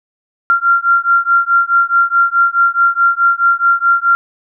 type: beating tone pair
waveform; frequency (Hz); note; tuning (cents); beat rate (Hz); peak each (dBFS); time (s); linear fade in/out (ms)
sine; 1379 / 1383.7; F6 / F6; -22 / -16; 4.7; -12; 0.5-4.15; 0
effects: none